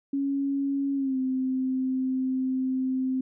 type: tone with pitch glide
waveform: sine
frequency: 277.2 to 260.1 Hz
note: C#4 to C4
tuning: 0 to -10 cents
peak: -24 dBFS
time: 0.13-3.21 s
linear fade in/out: 5 ms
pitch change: -110 cents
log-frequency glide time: 0.95-1.18 s
effects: none